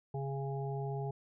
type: harmonic tone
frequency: 137.4 Hz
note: C#3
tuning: 15 cents flat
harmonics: 1 / 3 / 5 / 6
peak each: -36 / -41 / -47 / -45 dBFS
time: 0.14-1.11 s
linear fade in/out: 5 ms
effects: none